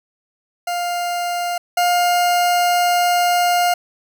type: tone pair in turn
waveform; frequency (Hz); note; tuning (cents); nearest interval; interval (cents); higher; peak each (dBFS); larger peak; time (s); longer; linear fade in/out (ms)
40% pulse; 702 / 706.9; F5 / F5; +9 / +21; unison; 12; second; -19 / -13; second; 0.67-1.58 / 1.77-3.74; second; 5
effects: none